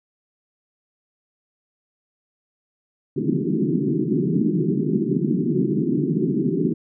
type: band-pass noise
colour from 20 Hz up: pink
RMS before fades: -21 dBFS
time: 3.16-6.74 s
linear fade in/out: 10 ms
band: 140 to 400 Hz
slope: 96 dB/octave
effects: none